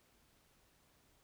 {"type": "silence", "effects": ["pink hiss -71 dBFS RMS until 1.23 s"]}